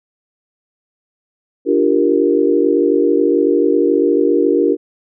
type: chord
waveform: sine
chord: G minor seventh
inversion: second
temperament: equal with one note detuned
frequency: 293.7 / 344.8 / 392 / 466.2 Hz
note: D4 / F4 / G4 / Bb4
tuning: 0 / -22 / 0 / 0 cents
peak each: -16 dBFS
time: 1.65-4.77 s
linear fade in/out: 50 ms
effects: none